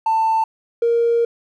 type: tone pair in turn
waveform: triangle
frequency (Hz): 890 / 467.5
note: A5 / A#4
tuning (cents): +20 / +5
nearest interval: major seventh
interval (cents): 1115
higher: first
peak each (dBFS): -11 / -10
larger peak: second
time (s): 0.06-0.44 / 0.82-1.25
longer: second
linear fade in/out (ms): 5
effects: tanh soft clip ceiling -11 dBFS